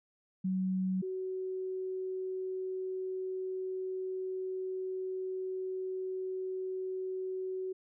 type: tone pair in turn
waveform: sine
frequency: 187.3 / 374.6 Hz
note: F#3 / F#4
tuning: +21 / +21 cents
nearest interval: octave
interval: 1200 cents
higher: second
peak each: -29 / -34 dBFS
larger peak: first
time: 0.44-1.02 / 1.02-7.73 s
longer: second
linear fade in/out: 10 ms
effects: none